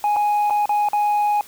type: tone with dropouts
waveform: sine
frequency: 831 Hz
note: G#5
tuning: 1 cent sharp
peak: -13 dBFS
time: 0.04-1.41 s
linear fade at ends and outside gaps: 1 ms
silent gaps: 0.162-0.166 / 0.499-0.506 / 0.657-0.693 / 0.887-0.932 s
effects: tanh soft clip ceiling -15 dBFS + white hiss -44 dBFS RMS until 1.47 s